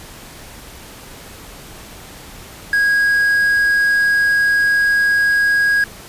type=tone with quantisation; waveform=triangle; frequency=1645 Hz; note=G#6; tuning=17 cents flat; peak=-10 dBFS; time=2.73-5.84 s; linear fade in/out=2 ms; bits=6; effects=pink hiss -37 dBFS RMS until 6.08 s + resampled to 32000 Hz